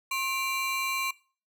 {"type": "ring-modulated tone", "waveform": "35% pulse", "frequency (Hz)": 1707, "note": "G#6", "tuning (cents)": 47, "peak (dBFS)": -23, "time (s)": [0.11, 1.11], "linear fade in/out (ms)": 5, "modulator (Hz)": 639, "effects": ["noise-tail reverb RT60 0.4 s tail -21 dB re dry"]}